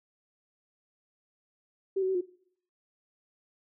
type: tone with pitch steps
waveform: sine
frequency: 386.3 / 374.9 / 380.7 / 358.4 Hz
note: G4 / F#4 / F#4 / F4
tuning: -25 / +23 / +49 / +45 cents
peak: -25 dBFS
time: 1.96-2.212 s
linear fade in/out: 10 ms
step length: 63 ms
effects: noise-tail reverb RT60 0.6 s tail -20 dB re dry